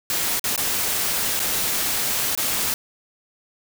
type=noise with dropouts; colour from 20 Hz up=white; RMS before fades=-23 dBFS; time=0.1-2.74 s; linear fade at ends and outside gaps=1 ms; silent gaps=0.395-0.441 / 0.561-0.577 / 1.394-1.4 / 2.351-2.375 s; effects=none